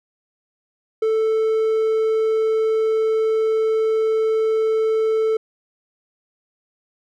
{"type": "tone", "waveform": "triangle", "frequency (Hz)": 440.9, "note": "A4", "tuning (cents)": 4, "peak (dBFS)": -14, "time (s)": [1.02, 5.37], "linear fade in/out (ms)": 5, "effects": []}